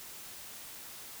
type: silence
effects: white hiss -47 dBFS RMS until 1.2 s